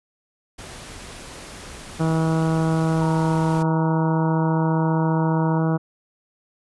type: noise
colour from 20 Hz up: pink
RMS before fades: -38 dBFS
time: 0.58-3.63 s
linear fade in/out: 10 ms
type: harmonic tone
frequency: 161.2 Hz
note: E3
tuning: 38 cents flat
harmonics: 1 / 2 / 3 / 4 / 5 / 6 / 7 / 8 / 9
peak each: -19 / -25 / -29 / -31 / -33 / -35 / -36 / -37 / -38 dBFS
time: 1.99-5.78 s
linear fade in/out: 20 ms
type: tone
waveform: sine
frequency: 932.3 Hz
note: A#5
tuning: in tune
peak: -28 dBFS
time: 3.01-5.59 s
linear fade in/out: 2 ms
effects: resampled to 24000 Hz